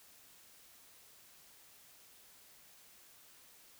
silence, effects white hiss -61 dBFS RMS until 3.79 s

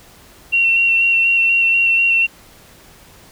sine tone with vibrato, 2726 Hz, F7, 43 cents flat, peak -11 dBFS, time 0.52-2.27 s, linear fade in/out 20 ms, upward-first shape square, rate 4.1 Hz, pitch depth 13 cents each way, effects pink hiss -45 dBFS RMS until 3.31 s

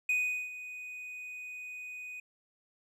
triangle tone with ADSR envelope, 2489 Hz, D#7, in tune, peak -24 dBFS, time 0.09-2.2 s, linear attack 4 ms, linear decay 400 ms, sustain -15 dB, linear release 4 ms, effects none

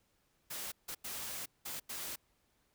white noise bursts at uneven times, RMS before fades -42 dBFS, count 5, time 0.5-0.72 / 0.88-0.95 / 1.04-1.46 / 1.65-1.8 / 1.89-2.16 s, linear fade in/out 10 ms, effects pink hiss -75 dBFS RMS until 2.74 s

